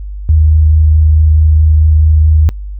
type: tone with vibrato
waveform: sine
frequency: 77.78 Hz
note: D#2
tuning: in tune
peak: -4 dBFS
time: 0.29-2.49 s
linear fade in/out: 0 ms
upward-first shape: sine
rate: 4.6 Hz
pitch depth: 12 cents each way
effects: noise-tail reverb RT60 0.1 s tail -25 dB re dry + added 50 Hz sine -20 dBFS peak until 2.79 s